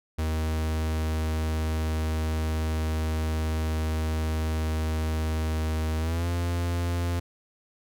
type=tone with pitch glide; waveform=45% pulse; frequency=78.9 to 86.54 Hz; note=D#2 to F2; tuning=+25 to -15 cents; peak=-25 dBFS; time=0.18-7.2 s; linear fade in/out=10 ms; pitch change=+160 cents; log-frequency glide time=5.99-6.27 s; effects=none